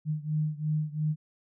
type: beating tone pair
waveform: sine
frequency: 152.2 / 155.1 Hz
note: D#3 / D#3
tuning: -38 / -5 cents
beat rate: 2.9 Hz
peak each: -29 / -31 dBFS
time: 0.05-1.16 s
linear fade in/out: 50 ms
effects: none